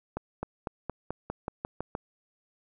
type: accelerating click train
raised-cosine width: 1 ms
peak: -18 dBFS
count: 10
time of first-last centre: 0.17-1.951 s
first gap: 260 ms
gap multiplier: 0.93
effects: none